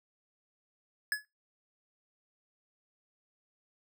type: tone with exponential decay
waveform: square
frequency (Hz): 1700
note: G#6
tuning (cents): +40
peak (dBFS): -25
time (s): 1.12-1.25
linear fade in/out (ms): 1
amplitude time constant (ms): 28
effects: noise-tail reverb RT60 0.2 s tail -19 dB re dry